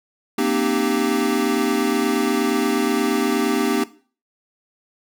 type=chord; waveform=square; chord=C minor seventh; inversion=third; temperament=equal with one note detuned; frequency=233.1 / 261.6 / 303.7 / 392 Hz; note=Bb3 / C4 / Eb4 / G4; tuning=0 / 0 / -42 / 0 cents; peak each=-24 dBFS; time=0.38-3.84 s; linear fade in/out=5 ms; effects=noise-tail reverb RT60 0.4 s tail -17 dB re dry